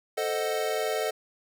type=chord; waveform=square; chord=A diminished seventh; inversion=none; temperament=equal; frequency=440 / 523.3 / 622.3 / 740 Hz; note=A4 / C5 / Eb5 / Gb5; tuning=0 / 0 / 0 / 0 cents; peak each=-31 / -35 / -32 / -35 dBFS; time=0.17-1.11 s; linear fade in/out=10 ms; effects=none